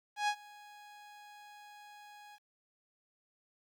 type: tone with ADSR envelope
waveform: sawtooth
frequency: 830.6 Hz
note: G#5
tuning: in tune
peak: -24 dBFS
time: 0.16-2.39 s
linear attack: 120 ms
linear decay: 70 ms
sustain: -24 dB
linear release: 48 ms
effects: low-pass 6000 Hz 12 dB/octave + 11-bit